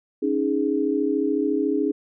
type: chord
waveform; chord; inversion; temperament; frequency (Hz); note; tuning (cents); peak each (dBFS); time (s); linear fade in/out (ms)
sine; C# suspended second; none; equal; 277.2 / 311.1 / 415.3; C#4 / D#4 / G#4; 0 / 0 / 0; -24; 0.22-1.92; 10
effects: none